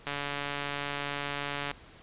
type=click train; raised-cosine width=0.3 ms; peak=-17 dBFS; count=236; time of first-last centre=0.07-1.713 s; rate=143 Hz; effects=pink hiss -53 dBFS RMS until 2.02 s + resampled to 8000 Hz